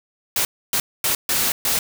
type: noise bursts at uneven times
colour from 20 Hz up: white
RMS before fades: -20 dBFS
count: 5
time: 0.36-0.45 / 0.73-0.8 / 1.04-1.15 / 1.29-1.52 / 1.65-1.79 s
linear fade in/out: 2 ms
effects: none